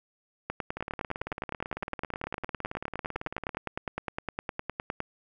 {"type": "two click trains", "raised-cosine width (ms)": 0.5, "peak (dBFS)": [-20, -16], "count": [51, 45], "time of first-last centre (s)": [[0.77, 3.548], [0.5, 5.004]], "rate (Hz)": [18, 9.77], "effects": []}